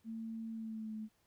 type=tone with pitch glide; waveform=sine; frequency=224.9 to 217 Hz; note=A3 to A3; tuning=+38 to -24 cents; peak=-40 dBFS; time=0.04-1.09 s; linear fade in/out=50 ms; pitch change=-62 cents; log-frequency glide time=0.51-0.94 s; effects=pink hiss -75 dBFS RMS until 1.26 s